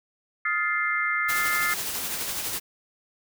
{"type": "chord", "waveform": "sine", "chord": "F dominant seventh", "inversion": "third", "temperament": "just", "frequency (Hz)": [1257.2, 1396.9, 1746.1, 2095], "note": ["Eb6", "F6", "A6", "C7"], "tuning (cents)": [18, 0, -14, 2], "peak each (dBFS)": [-30, -30, -29, -26], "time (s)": [0.45, 1.74], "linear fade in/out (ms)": 5}
{"type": "noise with tremolo", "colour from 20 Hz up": "white", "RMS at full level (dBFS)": -29, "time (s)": [1.28, 2.6], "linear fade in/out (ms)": 20, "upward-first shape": "sine", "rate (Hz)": 12, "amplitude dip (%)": 35}
{"effects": []}